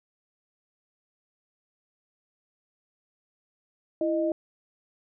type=tone pair together; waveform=sine; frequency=331.8 / 618 Hz; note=E4 / D#5; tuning=+11 / -12 cents; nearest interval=major seventh; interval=1077 cents; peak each=-26 dBFS; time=4.01-4.32 s; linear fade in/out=2 ms; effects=none